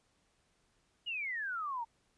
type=exponential sweep; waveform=sine; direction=down; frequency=2941 to 893 Hz; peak=-35 dBFS; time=1.06-1.85 s; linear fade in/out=20 ms; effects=pink hiss -74 dBFS RMS until 2.17 s + resampled to 22050 Hz